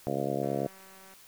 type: harmonic tone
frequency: 69.3 Hz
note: C#2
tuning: in tune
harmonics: 2 / 3 / 4 / 5 / 6 / 7 / 8 / 9 / 10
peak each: -37 / -37 / -37 / -37 / -37 / -37 / -37 / -37 / -37 dBFS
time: 0.07-0.67 s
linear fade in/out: 0 ms
type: click train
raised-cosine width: 0.5 ms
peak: -40 dBFS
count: 136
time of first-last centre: 0.43-1.137 s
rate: 191 Hz
effects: white hiss -55 dBFS RMS until 1.27 s